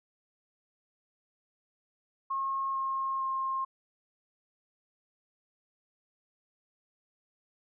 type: tone with pitch steps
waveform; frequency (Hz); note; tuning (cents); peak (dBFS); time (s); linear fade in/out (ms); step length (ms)
sine; 1081 / 1072.9 / 1064.9; C#6 / C6 / C6; -44 / +43 / +30; -29; 2.3-3.65; 10; 450
effects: none